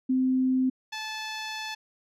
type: tone pair in turn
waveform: sine / 10% pulse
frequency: 258.7 / 870.2 Hz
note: C4 / A5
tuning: -19 / -19 cents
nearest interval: octave + major sixth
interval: 2100 cents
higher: second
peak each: -21 / -24 dBFS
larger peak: first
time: 0.09-0.7 / 0.92-1.75 s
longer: second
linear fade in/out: 10 ms
effects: low-pass 7000 Hz 12 dB/octave